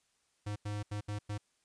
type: tone bursts at uneven times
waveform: square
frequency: 103.83 Hz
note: G#2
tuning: in tune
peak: -36 dBFS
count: 5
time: 0.46-0.56 / 0.65-0.83 / 0.91-1.01 / 1.08-1.19 / 1.29-1.38 s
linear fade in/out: 10 ms
effects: white hiss -75 dBFS RMS until 1.64 s + resampled to 22050 Hz